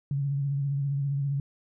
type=tone with vibrato; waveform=sine; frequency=140 Hz; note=C#3; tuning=18 cents sharp; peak=-25 dBFS; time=0.11-1.4 s; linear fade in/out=2 ms; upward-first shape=triangle; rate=15 Hz; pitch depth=50 cents each way; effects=none